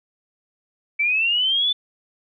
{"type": "linear sweep", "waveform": "sine", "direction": "up", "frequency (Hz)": [2289, 3520], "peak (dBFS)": -17, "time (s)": [0.99, 1.73], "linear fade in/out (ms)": 10, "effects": []}